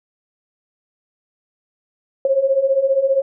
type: beating tone pair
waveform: sine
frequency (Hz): 529 / 544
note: C5 / C#5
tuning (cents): +19 / -33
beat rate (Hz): 15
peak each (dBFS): -19 / -15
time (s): 2.25-3.22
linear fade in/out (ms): 2
effects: none